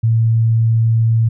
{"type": "tone", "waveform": "sine", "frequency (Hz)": 113.5, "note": "A#2", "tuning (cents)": -46, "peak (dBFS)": -10, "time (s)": [0.03, 1.29], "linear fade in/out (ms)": 10, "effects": []}